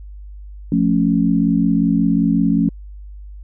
sine chord, F augmented, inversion none, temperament equal, 174.61 / 220 / 277.2 Hz, F3 / A3 / C#4, 0 / 0 / 0 cents, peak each -17 dBFS, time 0.72-2.69 s, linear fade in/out 2 ms, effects added 50 Hz sine -32 dBFS peak until 3.43 s

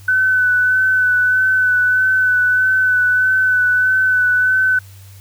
sine tone with vibrato, 1505 Hz, F#6, 29 cents sharp, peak -11 dBFS, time 0.08-4.79 s, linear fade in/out 5 ms, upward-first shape sine, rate 1.6 Hz, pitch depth 20 cents each way, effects added 97 Hz sine -37 dBFS peak until 5.2 s + white hiss -47 dBFS RMS until 5.2 s

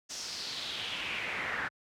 brown noise with band-pass filter sweep, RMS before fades -37 dBFS, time 0.09-1.69 s, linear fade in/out 20 ms, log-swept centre 6100 to 1600 Hz, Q 3.5, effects high-pass 60 Hz 12 dB/octave

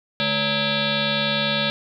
sine tone with frequency modulation, 2004 Hz, B6, 25 cents sharp, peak -19 dBFS, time 0.2-1.7 s, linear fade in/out 0 ms, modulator 358 Hz, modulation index 5.8, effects 10-bit

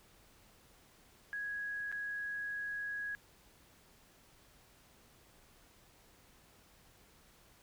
sine tone with dropouts, 1661.2 Hz, G#6, in tune, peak -37 dBFS, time 1.33-3.15 s, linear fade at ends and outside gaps 0 ms, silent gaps 1.916-1.925 s, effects pink hiss -64 dBFS RMS until 7.62 s

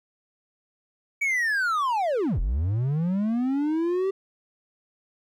triangle linear two-way sweep, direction down then up, 2287 to 36.71 to 392.9 Hz, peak -20 dBFS, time 1.21-4.11 s, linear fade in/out 10 ms, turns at 2.4 s, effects none

